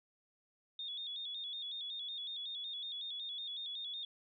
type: tone with vibrato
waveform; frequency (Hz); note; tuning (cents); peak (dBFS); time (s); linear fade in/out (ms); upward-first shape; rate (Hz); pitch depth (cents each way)
sine; 3520; A7; 0; -40; 0.79-4.05; 2; square; 5.4; 66
effects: none